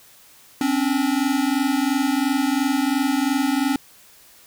square tone pair together, 262.6 / 285.5 Hz, C4 / D4, +6 / -49 cents, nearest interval minor second, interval 145 cents, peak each -22 dBFS, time 0.61-3.76 s, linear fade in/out 2 ms, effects white hiss -50 dBFS RMS until 4.46 s

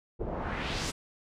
pink noise with low-pass filter sweep, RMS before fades -34 dBFS, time 0.19-0.92 s, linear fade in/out 20 ms, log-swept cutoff 430 to 8500 Hz, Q 1.6, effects none

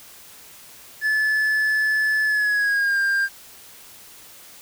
triangle tone with pitch glide, 1731 to 1596.5 Hz, A6 to G6, -29 to +31 cents, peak -16 dBFS, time 1.01-3.29 s, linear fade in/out 50 ms, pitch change -140 cents, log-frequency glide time 2.24-3 s, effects white hiss -45 dBFS RMS until 4.61 s

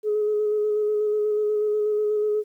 sine tone with vibrato, 422.4 Hz, G#4, 29 cents sharp, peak -19 dBFS, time 0.03-2.44 s, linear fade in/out 50 ms, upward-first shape square, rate 8.2 Hz, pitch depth 15 cents each way, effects tanh soft clip ceiling -15 dBFS + 10-bit

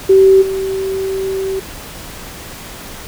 sine tone with level steps, 384.5 Hz, G4, 33 cents flat, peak -4 / -16 dBFS, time 0.09-1.6 s, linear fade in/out 10 ms, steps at 0.41 s, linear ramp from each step 20 ms, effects pink hiss -31 dBFS RMS until 3.07 s

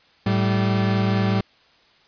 40% pulse tone pair together, 108.8 / 193.08 Hz, A2 / G3, -19 / -26 cents, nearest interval minor seventh, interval 993 cents, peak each -20 dBFS, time 0.26-1.41 s, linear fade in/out 5 ms, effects white hiss -56 dBFS RMS until 2.07 s + resampled to 11025 Hz

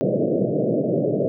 white band-pass noise, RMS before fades -21 dBFS, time 0.01-1.28 s, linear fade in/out 0 ms, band 120 to 630 Hz, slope 96 dB/octave, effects none

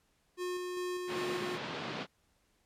square tone with tremolo, 360 Hz, F#4, 47 cents flat, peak -35 dBFS, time 0.37-1.59 s, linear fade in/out 50 ms, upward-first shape square, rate 2.5 Hz, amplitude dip 25%
pink band-pass noise, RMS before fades -40 dBFS, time 1.07-2.07 s, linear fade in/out 50 ms, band 150 to 4200 Hz, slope 24 dB/octave
effects pink hiss -73 dBFS RMS until 2.65 s + low-pass 12000 Hz 12 dB/octave

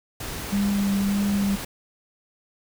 pink noise, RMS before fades -33 dBFS, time 0.2-1.65 s, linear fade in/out 5 ms
sine tone with vibrato, 200 Hz, G3, 35 cents sharp, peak -20 dBFS, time 0.52-1.56 s, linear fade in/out 10 ms, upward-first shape sine, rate 1.7 Hz, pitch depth 17 cents each way
effects none

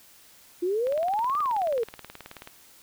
sine exponential two-way sweep, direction up then down, 340.1 to 1246 to 435.6 Hz, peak -23 dBFS, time 0.62-1.84 s, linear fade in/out 10 ms, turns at 1.4 s
click train, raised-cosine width 0.3 ms, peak -24 dBFS, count 31, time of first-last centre 0.87-2.474 s, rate 18.7 Hz
effects white hiss -54 dBFS RMS until 2.82 s

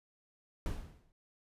brown noise with exponential decay, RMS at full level -33 dBFS, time 0.66-1.12 s, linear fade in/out 1 ms, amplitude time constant 100 ms, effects resampled to 32000 Hz

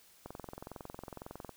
click train, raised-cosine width 1 ms, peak -29 dBFS, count 28, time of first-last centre 0.26-1.493 s, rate 21.9 Hz, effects white hiss -62 dBFS RMS until 1.56 s

